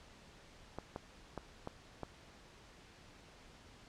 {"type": "clicks", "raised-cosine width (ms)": 1, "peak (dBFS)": -27, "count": 5, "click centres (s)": [0.786, 0.961, 1.377, 1.674, 2.033], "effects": ["pink hiss -59 dBFS RMS until 3.88 s", "low-pass 6000 Hz 12 dB/octave"]}